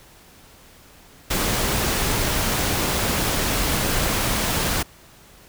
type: noise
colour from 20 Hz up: pink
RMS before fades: -22 dBFS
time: 1.3-4.83 s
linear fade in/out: 10 ms
effects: pink hiss -49 dBFS RMS until 5.48 s